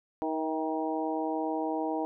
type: harmonic tone with a mistuned harmonic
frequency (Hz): 157.8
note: D#3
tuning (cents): +25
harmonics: 2 / 3 / 4 / 5 / 6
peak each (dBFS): -32 / -36 / -36 / -35 / -38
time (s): 0.22-2.05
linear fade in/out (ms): 0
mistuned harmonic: 4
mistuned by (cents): +29
effects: none